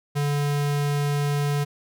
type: tone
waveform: square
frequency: 144.5 Hz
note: D3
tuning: 28 cents flat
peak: -22 dBFS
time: 0.15-1.65 s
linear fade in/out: 20 ms
effects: none